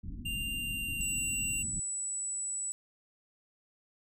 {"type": "low-pass noise", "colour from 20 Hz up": "pink", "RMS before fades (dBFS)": -41, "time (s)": [0.03, 1.8], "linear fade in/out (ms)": 5, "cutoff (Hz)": 280, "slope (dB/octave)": 48}
{"type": "tone with pitch glide", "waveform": "square", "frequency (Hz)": [2789, 2765], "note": ["F7", "F7"], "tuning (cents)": [-3, -18], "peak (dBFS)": -35, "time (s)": [0.25, 1.63], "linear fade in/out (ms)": 10, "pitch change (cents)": -15, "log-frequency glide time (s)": [0.56, 1.27]}
{"type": "tone", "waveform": "sine", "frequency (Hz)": 7902, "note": "B8", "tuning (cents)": 0, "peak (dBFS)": -33, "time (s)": [1.01, 2.72], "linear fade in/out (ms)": 0}
{"effects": []}